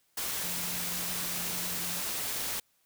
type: tone in noise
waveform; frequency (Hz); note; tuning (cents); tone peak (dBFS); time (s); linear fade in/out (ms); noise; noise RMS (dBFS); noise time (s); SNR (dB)
sine; 176.6; F3; +20; -44; 0.43-2; 5; white; -34; 0.17-2.6; -13
effects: white hiss -71 dBFS RMS until 2.85 s